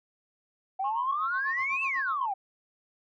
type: exponential two-way sweep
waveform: sine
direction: up then down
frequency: 747 to 2693 to 747 Hz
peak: -27 dBFS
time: 0.79-2.34 s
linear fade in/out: 10 ms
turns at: 1.83 s
type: tone with tremolo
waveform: sine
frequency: 1081 Hz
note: C#6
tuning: 44 cents flat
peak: -28 dBFS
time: 0.84-2.26 s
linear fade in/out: 5 ms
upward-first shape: sine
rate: 8.1 Hz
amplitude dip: 90%
effects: tanh soft clip ceiling -19 dBFS